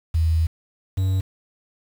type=tone pair in turn; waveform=sine / triangle; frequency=81 / 94.79 Hz; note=E2 / F#2; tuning=-30 / +42 cents; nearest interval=minor third; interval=272 cents; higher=second; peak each=-16 dBFS; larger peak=neither; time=0.14-0.47 / 0.97-1.21 s; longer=first; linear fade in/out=10 ms; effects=7-bit